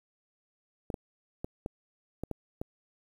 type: clicks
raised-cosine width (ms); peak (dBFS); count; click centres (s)
2; -21; 7; 0.902 / 0.942 / 1.445 / 1.661 / 2.236 / 2.313 / 2.615
effects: 9-bit

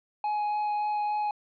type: tone with vibrato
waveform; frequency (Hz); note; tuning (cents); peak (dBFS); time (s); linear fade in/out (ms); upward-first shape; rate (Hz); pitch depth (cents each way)
triangle; 838; G#5; +15; -24; 0.24-1.31; 2; sine; 3.5; 8
effects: resampled to 11025 Hz + 11-bit

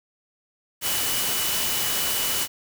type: tone in noise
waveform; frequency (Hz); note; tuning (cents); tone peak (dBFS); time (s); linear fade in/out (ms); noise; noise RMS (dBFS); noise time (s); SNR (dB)
sine; 2960; F#7; 0; -32; 0.81-2.48; 50; white; -25; 0.81-2.48; -10
effects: none

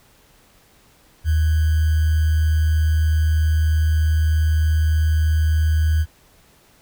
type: tone with sample-and-hold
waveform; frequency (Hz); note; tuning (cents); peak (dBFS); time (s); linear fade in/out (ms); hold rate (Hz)
sine; 78.4; D#2; +14; -14; 1.24-6.06; 50; 1575
effects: pink hiss -54 dBFS RMS until 6.81 s

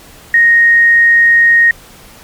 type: tone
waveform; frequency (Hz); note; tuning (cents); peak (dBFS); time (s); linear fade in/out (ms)
sine; 1864.7; A#6; 0; -4; 0.34-1.71; 2
effects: pink hiss -38 dBFS RMS until 2.23 s + MP3 96 kbps

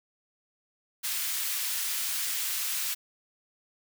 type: high-pass noise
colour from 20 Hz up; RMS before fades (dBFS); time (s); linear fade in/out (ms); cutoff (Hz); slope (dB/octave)
white; -31; 1.03-2.95; 20; 1600; 12
effects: none

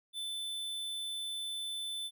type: tone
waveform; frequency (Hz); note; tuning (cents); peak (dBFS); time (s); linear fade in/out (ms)
square; 3520; A7; 0; -37; 0.13-2.11; 50
effects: none

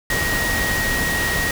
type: tone in noise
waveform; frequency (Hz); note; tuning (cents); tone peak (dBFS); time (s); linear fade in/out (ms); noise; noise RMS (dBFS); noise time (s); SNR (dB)
sine; 1888; A#6; +22; -21; 0.1-1.51; 2; pink; -23; 0.1-1.51; -1
effects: none

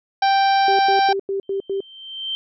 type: harmonic tone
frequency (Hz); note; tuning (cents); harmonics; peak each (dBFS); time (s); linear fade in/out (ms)
784; G5; 0; 1 / 2 / 3 / 4 / 5 / 6 / 7; -14 / -25 / -30 / -32 / -30 / -33 / -32; 0.22-1.13; 5
type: tone bursts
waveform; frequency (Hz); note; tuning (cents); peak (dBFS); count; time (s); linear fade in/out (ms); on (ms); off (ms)
sine; 392; G4; 0; -20; 6; 0.68-1.805; 2; 110; 93
type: tone with exponential growth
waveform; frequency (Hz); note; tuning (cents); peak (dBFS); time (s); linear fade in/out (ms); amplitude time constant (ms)
sine; 3126; G7; -6; -21; 1.43-2.35; 0; 200
effects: none

